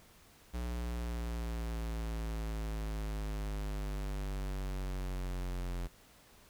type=linear sweep; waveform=square; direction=down; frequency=60.3 to 44 Hz; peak=-36 dBFS; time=0.53-5.88 s; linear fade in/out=20 ms; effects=pink hiss -61 dBFS RMS until 6.49 s